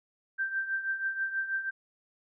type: tone with tremolo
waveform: sine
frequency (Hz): 1568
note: G6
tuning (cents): 0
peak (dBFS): -26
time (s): 0.38-1.71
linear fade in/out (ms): 20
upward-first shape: triangle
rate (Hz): 6.2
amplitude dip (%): 75
effects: none